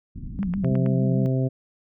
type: low-pass noise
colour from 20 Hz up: pink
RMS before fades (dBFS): -35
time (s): 0.15-0.73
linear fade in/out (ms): 10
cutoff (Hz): 270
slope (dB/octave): 48
type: tone with vibrato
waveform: sine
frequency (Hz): 187.2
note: F#3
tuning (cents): +20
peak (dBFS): -23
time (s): 0.39-1.26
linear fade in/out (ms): 0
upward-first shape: sine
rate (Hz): 6.5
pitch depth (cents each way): 130
type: click train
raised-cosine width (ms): 0.5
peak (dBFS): -22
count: 5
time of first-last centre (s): 0.43-0.862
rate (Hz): 9.26
type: harmonic tone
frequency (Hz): 130.81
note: C3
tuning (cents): 0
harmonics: 1 / 2 / 3 / 4 / 5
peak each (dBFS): -21 / -27 / -31 / -33 / -35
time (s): 0.63-1.49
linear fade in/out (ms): 20
effects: none